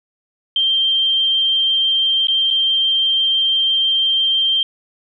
sine tone with dropouts, 3157 Hz, G7, 12 cents sharp, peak -13 dBFS, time 0.56-4.63 s, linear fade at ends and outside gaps 2 ms, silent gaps 2.271-2.283 / 2.504-2.509 s, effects none

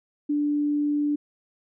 sine tone, 293.3 Hz, D4, 2 cents flat, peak -21 dBFS, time 0.29-1.16 s, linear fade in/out 10 ms, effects none

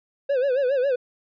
triangle tone with vibrato, 530 Hz, C5, 22 cents sharp, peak -17 dBFS, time 0.29-0.96 s, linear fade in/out 10 ms, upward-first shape sine, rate 7.3 Hz, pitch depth 130 cents each way, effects resampled to 11025 Hz

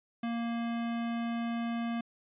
square tone, 233.1 Hz, A#3, in tune, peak -32 dBFS, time 0.23-2.01 s, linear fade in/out 5 ms, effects resampled to 8000 Hz

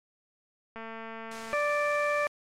click train, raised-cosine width 0.5 ms, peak -27 dBFS, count 176, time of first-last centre 0.76-1.538 s, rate 225 Hz
white noise, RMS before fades -44 dBFS, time 1.31-2.28 s, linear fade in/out 5 ms
harmonic tone, 587.3 Hz, D5, in tune, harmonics 1 / 2 / 3 / 4, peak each -28 / -31 / -33 / -34 dBFS, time 1.53-2.27 s, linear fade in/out 0 ms
effects low-pass 7000 Hz 12 dB/octave

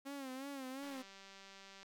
sawtooth tone with vibrato, 269.6 Hz, C#4, 48 cents flat, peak -40 dBFS, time 0.05-1.03 s, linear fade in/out 20 ms, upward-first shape sine, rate 2.8 Hz, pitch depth 84 cents each way
click train, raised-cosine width 0.2 ms, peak -39 dBFS, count 196, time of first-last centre 0.83-1.83 s, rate 195 Hz
effects none

